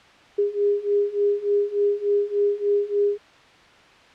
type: beating tone pair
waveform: sine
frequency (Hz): 406 / 409.4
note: G#4 / G#4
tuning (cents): -39 / -25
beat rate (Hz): 3.4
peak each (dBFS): -23 / -21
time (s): 0.38-3.18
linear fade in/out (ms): 10
effects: white hiss -50 dBFS RMS until 4.14 s + low-pass 3000 Hz 12 dB/octave